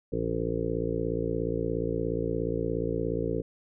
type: harmonic tone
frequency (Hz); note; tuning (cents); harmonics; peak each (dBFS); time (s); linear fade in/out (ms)
57; A#1; -38; 1 / 2 / 3 / 5 / 6 / 7 / 8 / 9; -37 / -36 / -35 / -35 / -37 / -35 / -32 / -37; 0.12-3.42; 10
effects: none